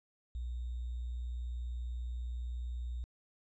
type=tone with sample-and-hold; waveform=sine; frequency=60.4 Hz; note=B1; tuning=38 cents flat; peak=-36 dBFS; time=0.35-3.04 s; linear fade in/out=0 ms; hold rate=3675 Hz; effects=resampled to 16000 Hz